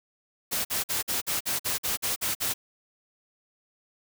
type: noise bursts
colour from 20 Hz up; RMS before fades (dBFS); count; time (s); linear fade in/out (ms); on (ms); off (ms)
white; -28; 11; 0.51-2.54; 20; 140; 49
effects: none